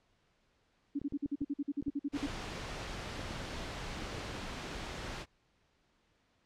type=tone bursts; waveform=sine; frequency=284.9 Hz; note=C#4; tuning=48 cents sharp; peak=-31 dBFS; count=15; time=0.95-2.267 s; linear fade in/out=10 ms; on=43 ms; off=48 ms
type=clicks; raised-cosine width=3 ms; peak=-31 dBFS; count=11; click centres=1.016 / 1.124 / 1.259 / 1.417 / 1.825 / 1.882 / 3.194 / 3.309 / 4.022 / 4.182 / 4.353 s
type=noise; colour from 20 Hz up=pink; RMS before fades=-41 dBFS; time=2.12-5.26 s; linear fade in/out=50 ms
effects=pink hiss -73 dBFS RMS until 6.45 s + low-pass 5000 Hz 12 dB/octave